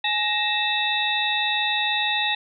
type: tone cluster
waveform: sine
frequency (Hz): 840 / 1873 / 2635 / 3577 / 3826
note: G#5 / A#6 / E7 / A7 / A#7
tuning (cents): +19 / +8 / -1 / +28 / +44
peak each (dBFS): -27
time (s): 0.04-2.35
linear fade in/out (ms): 5
effects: none